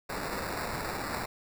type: noise with sample-and-hold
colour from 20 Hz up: blue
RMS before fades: -35 dBFS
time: 0.09-1.26 s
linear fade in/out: 10 ms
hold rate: 3150 Hz
effects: none